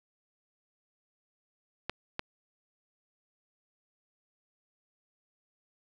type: clicks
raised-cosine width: 0.3 ms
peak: -16 dBFS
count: 2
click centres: 1.896 / 2.194 s
effects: none